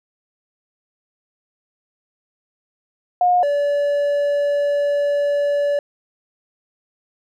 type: tone pair in turn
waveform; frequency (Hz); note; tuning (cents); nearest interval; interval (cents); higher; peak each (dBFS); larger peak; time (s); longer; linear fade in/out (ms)
sine / triangle; 717 / 575.3; F5 / D5; +45 / -36; major third; 381; first; -12 / -14; first; 3.21-3.43 / 3.43-5.79; second; 2
effects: none